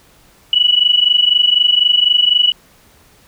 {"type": "tone pair together", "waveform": "sine", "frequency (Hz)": [2931, 2955], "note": ["F#7", "F#7"], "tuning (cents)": [-17, -3], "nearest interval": "unison", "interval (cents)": 14, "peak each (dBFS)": -12, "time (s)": [0.53, 2.52], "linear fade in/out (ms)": 2, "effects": ["pink hiss -49 dBFS RMS until 3.27 s"]}